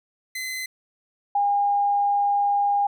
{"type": "tone pair in turn", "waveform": ["sawtooth", "sine"], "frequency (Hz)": [2042, 810.4], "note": ["C7", "G#5"], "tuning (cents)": [-43, -43], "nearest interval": "octave + major third", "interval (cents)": 1600, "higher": "first", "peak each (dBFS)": [-25, -18], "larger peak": "second", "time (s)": [[0.35, 0.66], [1.35, 2.87]], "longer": "second", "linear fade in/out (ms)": 5, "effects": []}